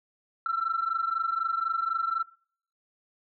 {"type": "tone pair together", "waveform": "sine", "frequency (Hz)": [1331, 1355], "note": ["E6", "E6"], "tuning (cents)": [16, 47], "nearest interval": "unison", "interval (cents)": 31, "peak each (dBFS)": -28, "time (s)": [0.46, 2.23], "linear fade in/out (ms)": 2, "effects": ["noise-tail reverb RT60 0.6 s tail -25 dB re dry", "tanh soft clip ceiling -20 dBFS"]}